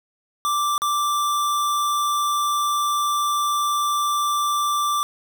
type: tone with dropouts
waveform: square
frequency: 1174.7 Hz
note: D6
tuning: in tune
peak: -20 dBFS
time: 0.45-5.03 s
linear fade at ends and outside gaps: 0 ms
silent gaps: 0.779-0.819 s
effects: none